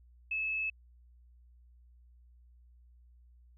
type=tone; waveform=sine; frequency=2601 Hz; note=E7; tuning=24 cents flat; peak=-31 dBFS; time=0.31-0.7 s; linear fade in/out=5 ms; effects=added 60 Hz sine -57 dBFS peak until 3.57 s